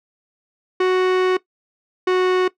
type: tone pair in turn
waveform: 45% pulse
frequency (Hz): 370 / 368.3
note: F#4 / F#4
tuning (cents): 0 / -8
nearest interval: unison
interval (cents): 8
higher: first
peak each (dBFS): -14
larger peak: neither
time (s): 0.8-1.37 / 2.07-2.48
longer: first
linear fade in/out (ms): 5
effects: noise-tail reverb RT60 0.1 s tail -18 dB re dry + low-pass 3000 Hz 12 dB/octave